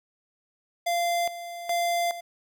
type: tone with tremolo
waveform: square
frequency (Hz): 691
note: F5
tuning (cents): -19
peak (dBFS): -24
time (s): 0.86-2.21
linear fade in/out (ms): 10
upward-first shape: square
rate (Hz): 1.2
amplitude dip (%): 75
effects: 10-bit